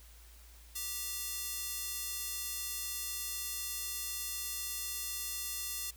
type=tone with high-pass filter; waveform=square; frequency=392 Hz; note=G4; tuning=in tune; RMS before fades=-39 dBFS; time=0.75-5.91 s; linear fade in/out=10 ms; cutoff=6000 Hz; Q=0.52; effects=added 57 Hz sine -54 dBFS peak until 5.96 s + white hiss -60 dBFS RMS until 5.96 s